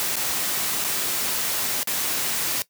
white noise with dropouts, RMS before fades -25 dBFS, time 0-2.62 s, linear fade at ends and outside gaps 0 ms, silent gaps 0.157-0.166 / 0.841-0.846 / 1.831-1.873 s, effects noise-tail reverb RT60 0.1 s tail -18 dB re dry + high-pass 100 Hz 12 dB/octave

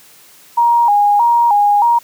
sine tone with vibrato, 880 Hz, A5, in tune, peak -8 dBFS, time 0.57-1.99 s, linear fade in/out 10 ms, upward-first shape square, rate 1.6 Hz, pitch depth 120 cents each way, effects white hiss -44 dBFS RMS until 2.03 s + high-pass 100 Hz 12 dB/octave

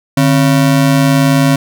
square ring-modulated tone, 207.7 Hz, G#3, in tune, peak -5 dBFS, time 0.17-1.56 s, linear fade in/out 5 ms, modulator 59.3 Hz, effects none

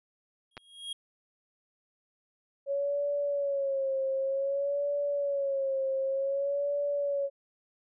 square tone with exponential growth, 3273 Hz, G#7, 26 cents flat, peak -33 dBFS, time 0.51-0.93 s, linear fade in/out 5 ms, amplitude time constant 91 ms
clicks, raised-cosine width 0.3 ms, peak -27 dBFS, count 2, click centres 0.569 / 0.577 s
sine tone with vibrato, 554.4 Hz, C#5, in tune, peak -27 dBFS, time 2.66-7.3 s, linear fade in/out 50 ms, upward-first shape sine, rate 0.54 Hz, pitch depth 62 cents each way
effects resampled to 24000 Hz

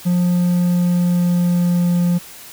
triangle tone with pitch glide, 177.2 to 174.96 Hz, F3 to F3, +25 to +3 cents, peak -11 dBFS, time 0.05-2.19 s, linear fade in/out 20 ms, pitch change -22 cents, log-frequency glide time 0.19-2 s, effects white hiss -38 dBFS RMS until 2.52 s

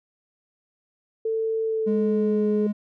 sine tone with pitch glide, 445.3 to 423.7 Hz, A4 to G#4, +21 to +35 cents, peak -22 dBFS, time 1.25-2.67 s, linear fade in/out 5 ms, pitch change -86 cents, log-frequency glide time 1.64-2.48 s
triangle tone, 207.7 Hz, G#3, in tune, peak -20 dBFS, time 1.86-2.73 s, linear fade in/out 20 ms
effects none

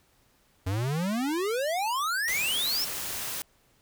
square exponential sweep, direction up, 89.5 to 5588 Hz, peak -27 dBFS, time 0.66-2.85 s, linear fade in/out 10 ms
white noise, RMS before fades -34 dBFS, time 2.28-3.42 s, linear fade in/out 0 ms
effects pink hiss -65 dBFS RMS until 3.81 s

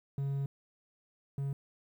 triangle tone pair in turn, 138.59 / 138.59 Hz, C#3 / C#3, 0 / 0 cents, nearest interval unison, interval 0 cents, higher neither, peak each -29 / -30 dBFS, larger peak first, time 0.18-0.46 / 1.38-1.53 s, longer first, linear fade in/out 2 ms, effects 11-bit

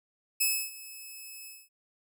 5% pulse tone with ADSR envelope, 2589 Hz, E7, 32 cents flat, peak -14 dBFS, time 0.4-1.69 s, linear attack 12 ms, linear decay 290 ms, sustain -20 dB, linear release 220 ms, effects none

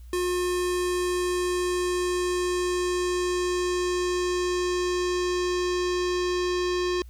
square tone with low-pass filter sweep, 358.6 Hz, F4, 46 cents sharp, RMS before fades -26 dBFS, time 0.13-7.02 s, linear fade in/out 2 ms, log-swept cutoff 11000 to 5200 Hz, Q 1.6, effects added 60 Hz sine -41 dBFS peak until 7.09 s + white hiss -63 dBFS RMS until 7.09 s

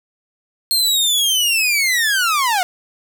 sawtooth linear sweep, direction down, 4245 to 698 Hz, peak -11 dBFS, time 0.71-2.63 s, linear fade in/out 0 ms, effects none

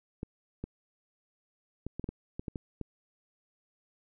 clicks, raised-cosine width 3 ms, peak -23 dBFS, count 10, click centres 0.231 / 0.64 / 1.866 / 1.996 / 2.042 / 2.09 / 2.395 / 2.482 / 2.558 / 2.813 s, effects none

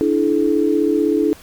sine chord, D suspended second, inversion none, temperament equal with one note detuned, 293.7 / 329.6 / 428.7 Hz, D4 / E4 / A4, 0 / 0 / -45 cents, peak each -18 dBFS, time 0.01-1.33 s, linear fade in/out 0 ms, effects pink hiss -43 dBFS RMS until 1.42 s

